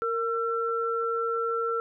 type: tone pair together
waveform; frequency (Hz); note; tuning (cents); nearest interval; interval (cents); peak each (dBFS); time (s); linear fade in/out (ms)
sine; 461.9 / 1347; A#4 / E6; -16 / +37; octave + perfect fifth; 1853; -28; 0.02-1.8; 0
effects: none